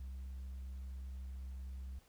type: tone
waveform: sine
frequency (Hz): 65.41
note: C2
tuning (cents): 0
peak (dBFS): -40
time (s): 0-1.99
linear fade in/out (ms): 5
effects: tanh soft clip ceiling -42 dBFS + pink hiss -69 dBFS RMS until 2.08 s